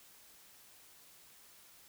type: silence
effects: white hiss -60 dBFS RMS until 1.88 s